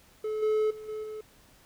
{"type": "tone with level steps", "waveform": "triangle", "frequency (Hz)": 431, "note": "A4", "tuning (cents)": -36, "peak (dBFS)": [-27, -21, -38, -31, -34], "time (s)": [0.24, 1.21], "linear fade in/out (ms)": 5, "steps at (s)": [0.42, 0.7, 0.88, 1.03], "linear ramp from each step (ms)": 10, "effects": ["pink hiss -59 dBFS RMS until 1.65 s"]}